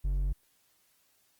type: tone with hard clipping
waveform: sine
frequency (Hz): 46.55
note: F#1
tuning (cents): +11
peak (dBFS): -28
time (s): 0.04-0.33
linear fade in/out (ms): 10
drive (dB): 5
effects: white hiss -69 dBFS RMS until 1.39 s + Opus 24 kbps